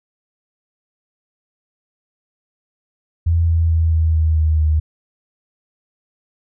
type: tone with pitch steps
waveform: sine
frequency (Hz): 83.7 / 82.6 / 81.51 / 80.43 / 79.37 / 78.32 / 77.29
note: E2 / E2 / E2 / E2 / D#2 / D#2 / D#2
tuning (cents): +27 / +4 / -19 / -42 / +35 / +12 / -11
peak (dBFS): -12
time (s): 3.26-4.8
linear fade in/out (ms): 10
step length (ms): 220
effects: none